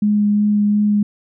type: tone with vibrato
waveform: sine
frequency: 207.7 Hz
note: G#3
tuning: in tune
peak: -12 dBFS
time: 0.02-1.03 s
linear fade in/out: 5 ms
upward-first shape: sine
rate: 2.8 Hz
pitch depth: 10 cents each way
effects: none